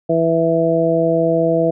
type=harmonic tone; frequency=164.81 Hz; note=E3; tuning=in tune; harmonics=1 / 2 / 3 / 4; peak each=-21 / -19 / -17 / -17 dBFS; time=0.09-1.71 s; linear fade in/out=10 ms; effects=none